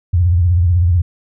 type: tone with vibrato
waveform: sine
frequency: 87.4 Hz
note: F2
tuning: 2 cents sharp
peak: -9 dBFS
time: 0.13-1.02 s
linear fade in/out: 10 ms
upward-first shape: triangle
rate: 16 Hz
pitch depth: 150 cents each way
effects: none